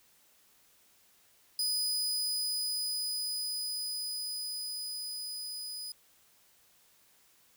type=tone with level ramp; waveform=sawtooth; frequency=4978 Hz; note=D#8; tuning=in tune; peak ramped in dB=-26 to -36 dBFS; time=1.59-5.92 s; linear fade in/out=2 ms; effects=white hiss -65 dBFS RMS until 7.56 s